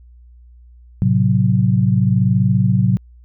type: chord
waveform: sine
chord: F# diminished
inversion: first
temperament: equal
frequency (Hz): 110 / 130.81 / 185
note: A2 / C3 / F#3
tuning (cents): 0 / 0 / 0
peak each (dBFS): -16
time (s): 1.02-2.97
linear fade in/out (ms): 0
effects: added 60 Hz sine -41 dBFS peak until 3.24 s